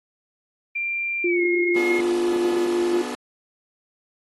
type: tone with pitch glide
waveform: sine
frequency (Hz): 2374 to 2152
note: D7 to C7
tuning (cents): +18 to +48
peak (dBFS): -23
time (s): 0.75-2.01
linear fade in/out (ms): 10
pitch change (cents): -170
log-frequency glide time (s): 1.25-1.42
type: tone with vibrato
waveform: sine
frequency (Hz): 349.9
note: F4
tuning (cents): +3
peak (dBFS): -19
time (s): 1.24-3.02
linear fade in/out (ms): 5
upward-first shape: triangle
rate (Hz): 10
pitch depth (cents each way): 11
type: chord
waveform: sawtooth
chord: B diminished seventh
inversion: none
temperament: just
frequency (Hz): 246.9 / 296.3 / 355.6 / 426.7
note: B3 / D4 / F4 / Ab4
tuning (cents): 0 / +15 / +31 / +47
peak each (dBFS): -27 / -31 / -33 / -30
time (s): 1.76-3.15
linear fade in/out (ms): 2
effects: AAC 32 kbps